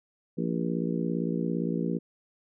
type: harmonic tone with a mistuned harmonic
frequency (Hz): 57.6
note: A#1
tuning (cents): -20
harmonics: 3 / 4 / 5 / 6 / 7 / 8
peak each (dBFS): -30 / -32 / -34 / -36 / -37 / -38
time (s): 0.37-1.99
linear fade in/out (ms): 20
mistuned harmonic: 8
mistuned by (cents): +67
effects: none